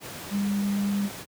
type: tone in noise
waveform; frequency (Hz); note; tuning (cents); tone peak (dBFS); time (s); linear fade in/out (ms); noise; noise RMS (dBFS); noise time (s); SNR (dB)
sine; 201.1; G3; +44; -23; 0.3-1.1; 50; pink; -38; 0-1.26; +12
effects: high-pass 100 Hz 12 dB/octave